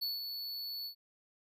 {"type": "tone with ADSR envelope", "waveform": "square", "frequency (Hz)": 4436, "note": "C#8", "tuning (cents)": 0, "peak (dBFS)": -33, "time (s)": [0.01, 0.95], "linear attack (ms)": 17, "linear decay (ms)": 170, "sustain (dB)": -6, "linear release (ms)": 91, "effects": []}